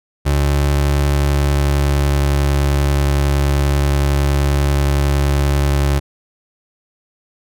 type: tone with pitch glide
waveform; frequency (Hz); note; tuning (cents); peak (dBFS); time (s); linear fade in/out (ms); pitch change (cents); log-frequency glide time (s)
30% pulse; 71.3 to 70.56; C#2 to C#2; +49 to +31; -10; 0.25-6; 20; -18; 1.05-2.46
effects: none